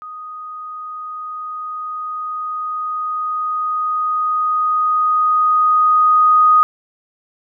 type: tone with level ramp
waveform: sine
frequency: 1244.5 Hz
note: D#6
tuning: in tune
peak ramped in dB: -29 to -7 dBFS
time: 0.02-6.63 s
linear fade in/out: 0 ms
effects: none